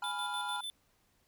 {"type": "chord", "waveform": "triangle", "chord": "F diminished", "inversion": "first", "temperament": "equal", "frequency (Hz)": [830.6, 987.8, 1396.9], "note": ["Ab5", "Cb6", "F6"], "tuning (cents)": [0, 0, 0], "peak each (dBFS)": -38, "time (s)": [0.02, 0.61], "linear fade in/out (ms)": 5}
{"type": "tone with tremolo", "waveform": "square", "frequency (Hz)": 3519, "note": "A7", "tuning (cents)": 0, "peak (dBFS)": -38, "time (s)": [0.04, 0.7], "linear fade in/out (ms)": 0, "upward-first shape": "square", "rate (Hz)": 6.7, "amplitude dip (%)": 60}
{"effects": ["pink hiss -72 dBFS RMS until 1.27 s"]}